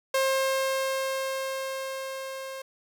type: tone with level ramp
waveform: sawtooth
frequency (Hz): 533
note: C5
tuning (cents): +32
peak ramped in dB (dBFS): -18 to -32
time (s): 0.14-2.62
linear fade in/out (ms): 5
effects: none